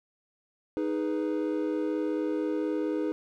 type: chord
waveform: triangle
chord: G# minor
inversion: second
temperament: equal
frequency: 311.1 / 415.3 / 493.9 Hz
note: D#4 / G#4 / B4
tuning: 0 / 0 / 0 cents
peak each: -27 / -31 / -32 dBFS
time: 0.77-3.12 s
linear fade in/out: 0 ms
effects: none